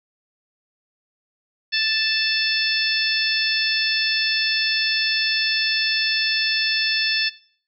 harmonic tone, 880 Hz, A5, in tune, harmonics 2 / 3 / 4 / 5 / 6, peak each -25 / -25 / -25 / -25 / -25 dBFS, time 1.72-7.3 s, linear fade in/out 20 ms, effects noise-tail reverb RT60 0.5 s tail -19 dB re dry

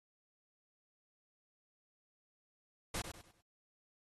pink noise with echo, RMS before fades -39 dBFS, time 2.94-3.02 s, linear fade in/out 5 ms, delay 98 ms, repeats 4, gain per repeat -9 dB, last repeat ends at 3.412 s, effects AAC 32 kbps

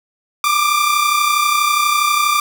sawtooth tone pair together, 1174.7 / 1207 Hz, D6 / D6, 0 / +47 cents, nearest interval unison, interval 47 cents, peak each -11 / -14 dBFS, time 0.44-2.4 s, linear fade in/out 2 ms, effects none

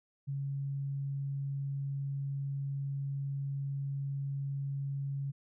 sine tone, 138.8 Hz, C#3, 3 cents sharp, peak -33 dBFS, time 0.27-5.32 s, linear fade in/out 20 ms, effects none

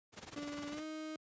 pink noise with tremolo, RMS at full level -46 dBFS, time 0.12-0.84 s, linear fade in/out 50 ms, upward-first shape sine, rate 20 Hz, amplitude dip 85%
35% pulse tone with pitch glide, 291 to 311.9 Hz, D4 to D#4, -16 to +4 cents, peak -40 dBFS, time 0.36-1.16 s, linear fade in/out 2 ms, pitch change +120 cents, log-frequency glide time 0.7-0.83 s
effects high-pass 100 Hz 12 dB/octave + resampled to 16000 Hz

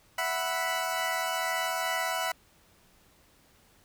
20% pulse chord, E suspended second, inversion none, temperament equal, 659.3 / 740 / 987.8 Hz, E5 / F#5 / B5, 0 / 0 / 0 cents, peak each -28 dBFS, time 0.18-2.32 s, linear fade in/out 5 ms, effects pink hiss -62 dBFS RMS until 3.84 s

